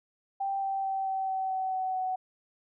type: tone with pitch steps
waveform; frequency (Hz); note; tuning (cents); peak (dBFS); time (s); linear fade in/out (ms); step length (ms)
sine; 784 / 778.6 / 773.2 / 767.9 / 762.6 / 757.3 / 752.1 / 746.9; G5 / G5 / G5 / G5 / G5 / F#5 / F#5 / F#5; 0 / -12 / -24 / -36 / -48 / +40 / +28 / +16; -28; 0.4-2.16; 10; 220
effects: none